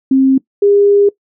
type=tone pair in turn; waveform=sine; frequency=266.2 / 404.9 Hz; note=C4 / G#4; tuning=+30 / -44 cents; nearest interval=perfect fifth; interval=726 cents; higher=second; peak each=-6 dBFS; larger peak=neither; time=0.11-0.38 / 0.62-1.09 s; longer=second; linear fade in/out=5 ms; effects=noise-tail reverb RT60 0.1 s tail -20 dB re dry